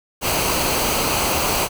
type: noise with comb filter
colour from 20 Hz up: pink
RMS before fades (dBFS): -20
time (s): 0.21-1.69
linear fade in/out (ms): 50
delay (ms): 0.56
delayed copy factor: -0.5
effects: none